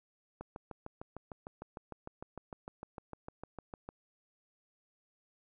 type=click train; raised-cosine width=1 ms; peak=-29 dBFS; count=24; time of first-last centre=0.41-3.89 s; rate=6.61 Hz; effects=none